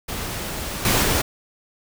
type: noise with level steps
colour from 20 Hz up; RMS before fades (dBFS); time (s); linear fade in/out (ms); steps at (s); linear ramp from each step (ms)
pink; -29 / -18 / -20; 0.08-1.22; 10; 0.85 / 1.03; 2
effects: none